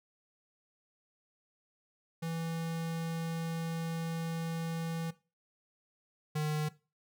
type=tone pair in turn; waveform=square; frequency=164.81 / 152.35 Hz; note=E3 / D#3; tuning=0 / -36 cents; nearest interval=minor second; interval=136 cents; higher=first; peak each=-35 / -31 dBFS; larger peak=second; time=2.22-5.11 / 6.35-6.69 s; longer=first; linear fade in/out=10 ms; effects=noise-tail reverb RT60 0.3 s tail -18 dB re dry